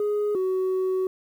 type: tone pair in turn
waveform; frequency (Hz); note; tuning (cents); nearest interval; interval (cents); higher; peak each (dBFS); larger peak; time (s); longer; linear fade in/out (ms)
sine; 416.2 / 374.5; G#4 / F#4; +4 / +21; major second; 183; first; -19 / -19; neither; 0-0.35 / 0.35-1.07; second; 2
effects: tanh soft clip ceiling -21 dBFS + 9-bit